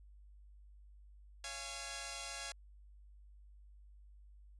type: chord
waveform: 5% pulse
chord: Db major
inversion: none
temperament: equal with one note detuned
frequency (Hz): 554.4 / 686.1 / 830.6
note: Db5 / F5 / Ab5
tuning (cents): 0 / -31 / 0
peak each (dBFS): -38 / -35 / -36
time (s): 1.44-2.52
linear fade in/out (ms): 2
effects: added 50 Hz sine -56 dBFS peak until 4.59 s + resampled to 24000 Hz